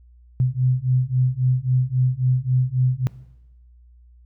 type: beating tone pair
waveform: sine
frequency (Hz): 125.8 / 129.5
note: B2 / C3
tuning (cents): +32 / -17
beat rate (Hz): 3.7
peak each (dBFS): -20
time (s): 0.4-3.07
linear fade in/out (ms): 0
effects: noise-tail reverb RT60 1.0 s tail -19 dB re dry + added 60 Hz sine -47 dBFS peak until 4.25 s